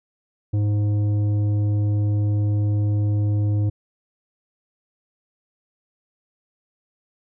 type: tone with tanh clipping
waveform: sine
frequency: 103.83 Hz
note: G#2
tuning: in tune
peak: -19 dBFS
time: 0.53-3.7 s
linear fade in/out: 10 ms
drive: 9 dB
effects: none